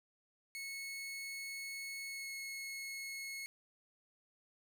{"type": "tone with pitch glide", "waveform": "sawtooth", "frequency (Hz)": [2196, 2181], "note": ["C#7", "C#7"], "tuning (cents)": [-17, -29], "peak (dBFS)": -39, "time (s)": [0.55, 3.46], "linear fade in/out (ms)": 0, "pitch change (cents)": -12, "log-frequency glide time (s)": [2.07, 2.32], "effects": []}